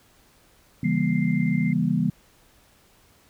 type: chord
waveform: sine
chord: C# diminished seventh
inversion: none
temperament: just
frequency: 138.59 / 166.31 / 199.57 / 239.5 Hz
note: C#3 / E3 / G3 / Bb3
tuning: 0 / +16 / +31 / +47 cents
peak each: -28 / -24 / -25 / -25 dBFS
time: 0.83-2.1 s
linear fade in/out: 5 ms
type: tone with tremolo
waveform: sine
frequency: 2095 Hz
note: C7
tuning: 2 cents sharp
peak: -32 dBFS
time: 0.84-1.73 s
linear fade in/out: 5 ms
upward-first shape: sine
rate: 16 Hz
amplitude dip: 35%
effects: pink hiss -58 dBFS RMS until 3.29 s